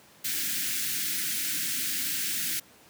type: band-stop noise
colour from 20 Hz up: white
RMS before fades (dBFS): -30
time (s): 0.24-2.6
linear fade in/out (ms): 10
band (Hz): 330 to 1500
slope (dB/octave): 48
effects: pink hiss -55 dBFS RMS until 2.89 s + high-pass 150 Hz 12 dB/octave